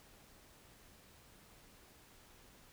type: silence
effects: pink hiss -62 dBFS RMS until 2.72 s